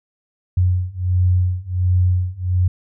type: beating tone pair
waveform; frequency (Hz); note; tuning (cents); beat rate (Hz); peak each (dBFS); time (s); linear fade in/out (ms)
sine; 90 / 91.4; F#2 / F#2; -47 / -21; 1.4; -18 / -17; 0.57-2.68; 5
effects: none